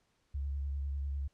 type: tone with vibrato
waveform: sine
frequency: 69.8 Hz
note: C#2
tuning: 13 cents sharp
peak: -33 dBFS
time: 0.34-1.28 s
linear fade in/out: 10 ms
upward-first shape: sine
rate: 10 Hz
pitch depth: 33 cents each way
effects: pink hiss -75 dBFS RMS until 1.33 s + low-pass 8000 Hz 12 dB/octave